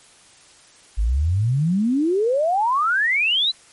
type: exponential sweep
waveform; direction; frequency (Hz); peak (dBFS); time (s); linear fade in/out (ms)
sine; up; 49 to 4106; -16; 0.97-3.52; 20
effects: white hiss -50 dBFS RMS until 3.72 s + MP3 48 kbps